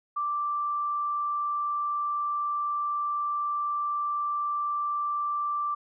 sine tone, 1174 Hz, D6, 1 cent flat, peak -26 dBFS, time 0.16-5.75 s, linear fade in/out 10 ms, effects none

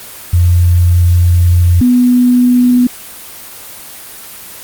sine tone pair in turn, 87.31 / 246.9 Hz, F2 / B3, 0 / 0 cents, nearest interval octave + tritone, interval 1800 cents, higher second, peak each -5 dBFS, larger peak neither, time 0.33-1.81 / 1.81-2.87 s, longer first, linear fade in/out 5 ms, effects white hiss -30 dBFS RMS until 4.63 s + Opus 24 kbps

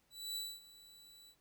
sawtooth tone with ADSR envelope, 3951 Hz, B7, in tune, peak -35 dBFS, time 0.1-1.36 s, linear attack 260 ms, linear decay 240 ms, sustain -19 dB, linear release 75 ms, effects pink hiss -75 dBFS RMS until 1.4 s

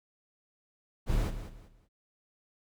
brown noise with echo, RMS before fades -28 dBFS, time 1.06-1.32 s, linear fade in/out 50 ms, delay 190 ms, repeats 3, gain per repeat -11 dB, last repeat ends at 1.89 s, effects none

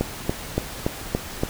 click train, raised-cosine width 2 ms, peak -7 dBFS, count 6, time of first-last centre 0.01-1.435 s, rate 3.51 Hz, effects pink hiss -35 dBFS RMS until 1.49 s

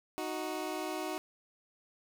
20% pulse tone pair together, 311.1 / 370 Hz, D#4 / F#4, 0 / 0 cents, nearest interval minor third, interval 300 cents, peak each -33 / -33 dBFS, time 0.18-1.18 s, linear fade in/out 0 ms, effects none

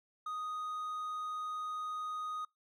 triangle tone, 1244.5 Hz, D#6, in tune, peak -35 dBFS, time 0.26-2.45 s, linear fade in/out 5 ms, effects noise-tail reverb RT60 0.2 s tail -26 dB re dry

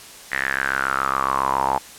sawtooth tone with band-pass filter sweep, 67.2 Hz, C2, 47 cents sharp, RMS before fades -22 dBFS, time 0.31-1.79 s, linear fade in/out 20 ms, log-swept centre 1900 to 860 Hz, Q 7.9, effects white hiss -41 dBFS RMS until 1.98 s + low-pass 11000 Hz 12 dB/octave

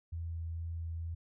sine tone with vibrato, 83 Hz, E2, 12 cents sharp, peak -36 dBFS, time 0.12-1.15 s, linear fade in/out 10 ms, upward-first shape sine, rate 2.2 Hz, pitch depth 10 cents each way, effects none

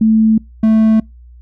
sine / triangle tone pair in turn, 220 / 220 Hz, A3 / A3, 0 / 0 cents, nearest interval unison, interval 0 cents, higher neither, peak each -7 / -5 dBFS, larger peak second, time 0.01-0.38 / 0.63-1 s, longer neither, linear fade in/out 5 ms, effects noise-tail reverb RT60 0.2 s tail -26 dB re dry + added 60 Hz sine -36 dBFS peak until 1.41 s

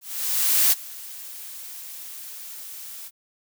blue noise with ADSR envelope, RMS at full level -17 dBFS, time 0.01-3.11 s, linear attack 710 ms, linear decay 24 ms, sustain -21 dB, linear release 47 ms, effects none

